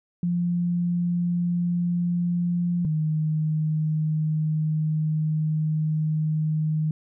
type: tone pair in turn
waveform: sine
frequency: 174.3 / 155.28 Hz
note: F3 / D#3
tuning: -3 / -3 cents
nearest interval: major second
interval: 200 cents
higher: first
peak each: -21 dBFS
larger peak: neither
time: 0.23-2.85 / 2.85-6.91 s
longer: second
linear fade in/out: 2 ms
effects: none